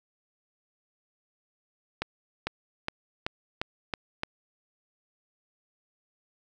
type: accelerating click train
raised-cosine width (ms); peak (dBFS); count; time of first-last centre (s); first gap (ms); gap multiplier
0.3; -13; 7; 2.02-4.234; 450; 0.92
effects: none